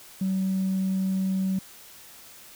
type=tone with tanh clipping; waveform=triangle; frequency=190 Hz; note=F#3; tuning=46 cents sharp; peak=-23 dBFS; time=0.21-1.59 s; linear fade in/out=5 ms; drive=5 dB; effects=white hiss -48 dBFS RMS until 2.55 s